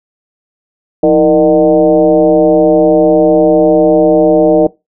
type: tone with frequency modulation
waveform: sine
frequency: 466.2 Hz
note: A#4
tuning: in tune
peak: -4 dBFS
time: 1.03-4.67 s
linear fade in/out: 5 ms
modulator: 144 Hz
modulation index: 1.4
effects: noise-tail reverb RT60 0.2 s tail -20 dB re dry